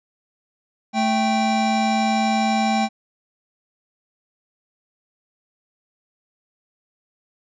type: tone pair together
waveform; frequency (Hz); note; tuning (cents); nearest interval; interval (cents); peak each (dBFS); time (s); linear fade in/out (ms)
square; 220 / 784; A3 / G5; 0 / 0; octave + minor seventh; 2200; -21; 0.93-2.89; 50
effects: resampled to 16000 Hz